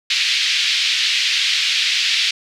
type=band-pass noise; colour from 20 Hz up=white; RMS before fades=-18 dBFS; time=0.1-2.31 s; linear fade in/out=5 ms; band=2200 to 4400 Hz; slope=24 dB/octave; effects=none